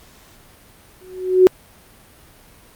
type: tone with exponential growth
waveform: sine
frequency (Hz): 370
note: F#4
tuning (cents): 0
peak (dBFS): -3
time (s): 1.01-1.47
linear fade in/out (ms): 0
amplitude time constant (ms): 98
effects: pink hiss -48 dBFS RMS until 2.75 s + Opus 48 kbps